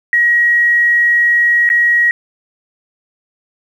sine tone with dropouts, 1900 Hz, A#6, 33 cents sharp, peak -8 dBFS, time 0.13-2.11 s, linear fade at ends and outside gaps 1 ms, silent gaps 1.691-1.701 s, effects 7-bit

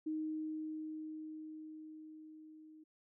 sine tone with level ramp, 311.7 Hz, D#4, 3 cents sharp, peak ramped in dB -35 to -55 dBFS, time 0.06-2.84 s, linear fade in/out 10 ms, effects none

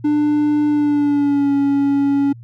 triangle tone with pitch glide, 297 to 280.3 Hz, D4 to C#4, +20 to +19 cents, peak -11 dBFS, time 0.04-2.33 s, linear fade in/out 10 ms, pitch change -101 cents, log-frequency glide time 0.68-1.53 s, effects added 117 Hz sine -35 dBFS peak until 2.43 s

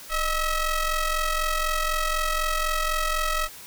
sawtooth ring-modulated tone, 639 Hz, D#5, 46 cents sharp, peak -16 dBFS, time 0.09-3.49 s, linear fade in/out 50 ms, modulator 661 Hz, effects white hiss -43 dBFS RMS until 3.66 s

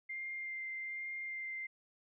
sine tone with vibrato, 2100 Hz, C7, 6 cents sharp, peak -39 dBFS, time 0.09-1.67 s, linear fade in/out 10 ms, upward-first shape sine, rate 1.2 Hz, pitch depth 11 cents each way, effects none

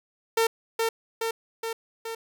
sawtooth tone with echo, 453.5 Hz, A#4, 48 cents flat, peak -16 dBFS, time 0.37-0.47 s, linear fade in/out 5 ms, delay 420 ms, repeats 4, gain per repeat -3 dB, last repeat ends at 2.15 s, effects none

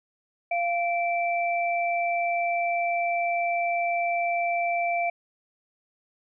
sine tone pair together, 692 / 2333 Hz, F5 / D7, -16 / -12 cents, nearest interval octave + major sixth, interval 2104 cents, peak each -24 / -29 dBFS, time 0.51-5.1 s, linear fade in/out 5 ms, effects none

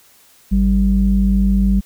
sine tone pair together, 51.57 / 194.7 Hz, G#1 / G3, -11 / -12 cents, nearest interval octave + major seventh, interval 2299 cents, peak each -13 dBFS, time 0.51-1.81 s, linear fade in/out 20 ms, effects tanh soft clip ceiling -4 dBFS + white hiss -50 dBFS RMS until 1.85 s

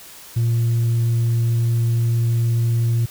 sine tone, 116.54 Hz, A#2, in tune, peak -13 dBFS, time 0.36-3.06 s, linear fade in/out 10 ms, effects tanh soft clip ceiling -14 dBFS + white hiss -41 dBFS RMS until 3.1 s

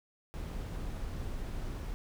brown noise, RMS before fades -38 dBFS, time 0.34-1.94 s, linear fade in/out 0 ms, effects none

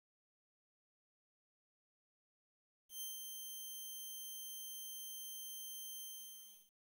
5% pulse tone with ADSR envelope, 3136 Hz, G7, in tune, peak -34 dBFS, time 2.89-6.72 s, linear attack 120 ms, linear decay 160 ms, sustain -4 dB, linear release 720 ms, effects 11-bit

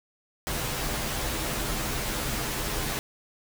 pink noise with comb filter, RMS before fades -30 dBFS, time 0.47-2.99 s, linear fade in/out 0 ms, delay 11 ms, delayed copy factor -0.7, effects none

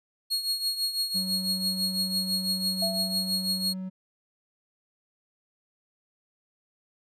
40% pulse tone with tremolo, 4300 Hz, C8, 47 cents sharp, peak -22 dBFS, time 0.3-3.74 s, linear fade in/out 20 ms, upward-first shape triangle, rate 6 Hz, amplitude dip 75%
triangle tone, 187 Hz, F#3, 19 cents sharp, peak -30 dBFS, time 1.14-3.9 s, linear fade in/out 20 ms
sine tone with exponential decay, 669 Hz, E5, 25 cents sharp, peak -28 dBFS, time 2.82-3.61 s, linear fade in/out 5 ms, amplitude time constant 170 ms
effects resampled to 32000 Hz

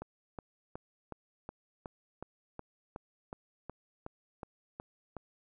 click train, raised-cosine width 1 ms, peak -27 dBFS, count 15, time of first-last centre 0.02-5.167 s, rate 2.72 Hz, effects none

